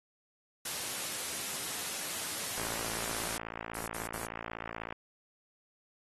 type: high-pass noise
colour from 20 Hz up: white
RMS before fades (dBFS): -37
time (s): 0.65-3.38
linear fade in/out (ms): 5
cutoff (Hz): 100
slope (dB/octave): 12
type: click train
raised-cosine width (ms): 0.5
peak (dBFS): -23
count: 133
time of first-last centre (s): 2.58-4.925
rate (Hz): 56.3
type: noise bursts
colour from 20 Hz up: violet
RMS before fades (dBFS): -37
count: 3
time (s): 3.74-4.272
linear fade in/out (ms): 10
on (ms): 140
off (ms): 56
effects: AAC 32 kbps